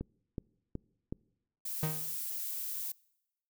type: click train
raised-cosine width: 3 ms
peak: -24 dBFS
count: 4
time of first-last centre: 0.01-1.125 s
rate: 2.69 Hz
type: noise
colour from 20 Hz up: violet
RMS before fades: -38 dBFS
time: 1.65-2.92 s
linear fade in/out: 5 ms
type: tone with exponential decay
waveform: 45% pulse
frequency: 155.7 Hz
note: D#3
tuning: 2 cents sharp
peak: -28 dBFS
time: 1.83-2.18 s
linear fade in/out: 0 ms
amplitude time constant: 74 ms
effects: noise-tail reverb RT60 0.9 s tail -25 dB re dry